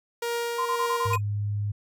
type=tone with tremolo; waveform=sawtooth; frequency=470.9 Hz; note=A#4; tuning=18 cents sharp; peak=-22 dBFS; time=0.22-1.16 s; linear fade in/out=5 ms; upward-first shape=triangle; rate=1.9 Hz; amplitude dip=35%
type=tone bursts; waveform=sine; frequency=1030 Hz; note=C6; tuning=28 cents flat; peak=-24 dBFS; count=6; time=0.58-1.179 s; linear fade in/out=10 ms; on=79 ms; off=25 ms
type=tone; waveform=sine; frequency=103.1 Hz; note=G#2; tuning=12 cents flat; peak=-25 dBFS; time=1.05-1.72 s; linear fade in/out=10 ms
type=tone with exponential decay; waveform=square; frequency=2489 Hz; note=D#7; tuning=in tune; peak=-25 dBFS; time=1.13-1.21 s; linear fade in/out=5 ms; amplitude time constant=16 ms
effects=none